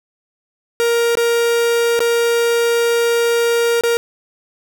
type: tone with dropouts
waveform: 45% pulse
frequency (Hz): 468.6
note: A#4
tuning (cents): +9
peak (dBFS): -13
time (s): 0.8-3.97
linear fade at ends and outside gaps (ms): 0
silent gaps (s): 1.153-1.172 / 1.992-2.004 / 3.81-3.836
effects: none